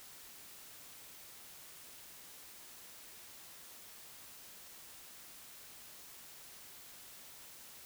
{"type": "silence", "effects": ["white hiss -54 dBFS RMS until 7.85 s"]}